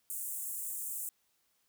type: high-pass noise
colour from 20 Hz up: pink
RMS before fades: -39 dBFS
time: 0.1-1.09 s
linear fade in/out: 0 ms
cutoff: 7600 Hz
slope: 48 dB/octave
effects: white hiss -75 dBFS RMS until 1.68 s